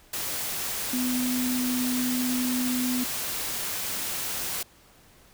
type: tone in noise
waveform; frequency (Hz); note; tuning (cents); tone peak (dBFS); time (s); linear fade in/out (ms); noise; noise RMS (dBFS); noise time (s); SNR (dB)
sine; 250.7; B3; +26; -25; 0.93-3.04; 5; white; -31; 0.13-4.63; +3
effects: pink hiss -56 dBFS RMS until 5.33 s